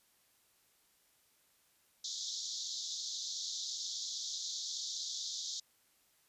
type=band-pass noise; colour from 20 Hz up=pink; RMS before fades=-41 dBFS; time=2.04-5.6 s; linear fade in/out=5 ms; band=3500 to 7000 Hz; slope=96 dB/octave; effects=white hiss -71 dBFS RMS until 6.28 s + resampled to 32000 Hz